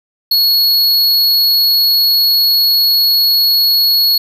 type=tone; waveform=square; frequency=4345 Hz; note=C#8; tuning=35 cents flat; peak=-9 dBFS; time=0.31-4.18 s; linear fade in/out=5 ms; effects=none